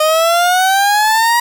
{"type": "exponential sweep", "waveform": "30% pulse", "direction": "up", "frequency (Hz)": [613, 960], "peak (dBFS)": -7, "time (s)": [0, 1.4], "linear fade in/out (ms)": 5, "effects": []}